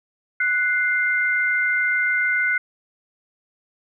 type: tone pair together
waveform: sine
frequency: 1480 / 2093 Hz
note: F#6 / C7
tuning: 0 / 0 cents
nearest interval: tritone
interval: 600 cents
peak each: -20 / -21 dBFS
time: 0.4-2.58 s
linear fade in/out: 5 ms
effects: none